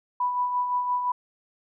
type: tone with tremolo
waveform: sine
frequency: 987.8 Hz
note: B5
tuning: in tune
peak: -21 dBFS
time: 0.2-1.12 s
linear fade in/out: 5 ms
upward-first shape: sine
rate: 5.8 Hz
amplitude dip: 45%
effects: none